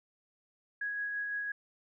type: tone with tremolo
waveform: sine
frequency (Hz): 1661.2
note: G#6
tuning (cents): 0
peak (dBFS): -32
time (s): 0.81-1.52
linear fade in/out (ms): 5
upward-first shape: sine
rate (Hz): 5.9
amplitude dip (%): 25
effects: none